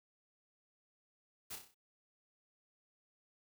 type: noise with echo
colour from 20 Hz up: white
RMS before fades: -45 dBFS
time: 1.5-1.56 s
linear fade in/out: 10 ms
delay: 31 ms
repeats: 6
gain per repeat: -5 dB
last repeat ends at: 1.746 s
effects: none